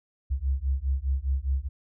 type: beating tone pair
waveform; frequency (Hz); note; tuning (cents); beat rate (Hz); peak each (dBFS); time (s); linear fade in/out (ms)
sine; 65 / 69.9; C2 / C#2; -11 / +15; 4.9; -27; 0.3-1.69; 20
effects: none